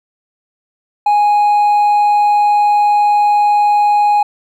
sine tone with hard clipping, 829 Hz, G#5, 3 cents flat, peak -9 dBFS, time 1.06-4.23 s, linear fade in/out 5 ms, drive 2 dB, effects none

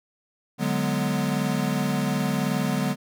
square chord, G# half-diminished seventh, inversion second, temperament equal, 146.83 / 185 / 207.7 / 246.9 Hz, D3 / F#3 / G#3 / B3, 0 / 0 / 0 / 0 cents, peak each -29 dBFS, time 0.58-2.96 s, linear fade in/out 50 ms, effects none

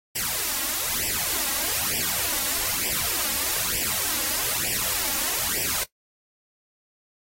white noise with flanger, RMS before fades -26 dBFS, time 0.15-5.84 s, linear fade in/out 10 ms, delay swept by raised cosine 0.37 to 3.67 ms, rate 1.1 Hz, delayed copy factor +1, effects noise-tail reverb RT60 0.1 s tail -17 dB re dry + AAC 48 kbps

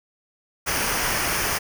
pink noise with comb filter, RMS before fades -24 dBFS, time 0.66-1.59 s, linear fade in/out 20 ms, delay 0.26 ms, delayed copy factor -0.6, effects none

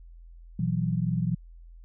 sine chord, B suspended fourth, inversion none, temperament equal with one note detuned, 120.86 / 164.81 / 185 Hz, B2 / E3 / F#3, -37 / 0 / 0 cents, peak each -29 / -27 / -30 dBFS, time 0.59-1.35 s, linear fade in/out 5 ms, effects added 42 Hz sine -45 dBFS peak until 1.84 s

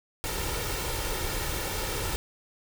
pink noise with comb filter, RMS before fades -31 dBFS, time 0.24-2.16 s, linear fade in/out 0 ms, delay 2.2 ms, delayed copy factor +0.55, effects none

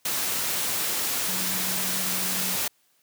sine tone in noise, 185.1 Hz, F#3, 1 cent sharp, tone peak -36 dBFS, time 1.28-2.56 s, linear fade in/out 5 ms, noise white, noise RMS -27 dBFS, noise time 0.05-2.68 s, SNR -12 dB, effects white hiss -66 dBFS RMS until 3.02 s + high-pass 100 Hz 12 dB/octave

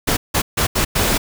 pink noise bursts at uneven times, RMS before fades -17 dBFS, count 5, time 0.07-0.17 / 0.34-0.42 / 0.57-0.67 / 0.75-0.85 / 0.95-1.18 s, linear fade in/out 10 ms, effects none

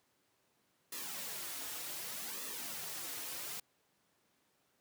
white noise with flanger, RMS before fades -43 dBFS, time 0.92-3.6 s, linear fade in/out 5 ms, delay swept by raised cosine 1.3 to 5.2 ms, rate 0.66 Hz, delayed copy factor -0.7, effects pink hiss -75 dBFS RMS until 4.8 s + high-pass 150 Hz 12 dB/octave

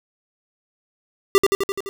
square tone with echo, 394.3 Hz, G4, 10 cents sharp, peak -10 dBFS, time 1.35-1.38 s, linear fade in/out 0 ms, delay 85 ms, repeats 6, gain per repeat -3 dB, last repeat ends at 1.89 s, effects none

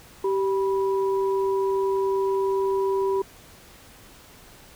sine tone pair together, 388 / 978.7 Hz, G4 / B5, -18 / -16 cents, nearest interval octave + major third, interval 1602 cents, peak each -21 / -29 dBFS, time 0.24-3.22 s, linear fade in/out 5 ms, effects pink hiss -49 dBFS RMS until 4.75 s

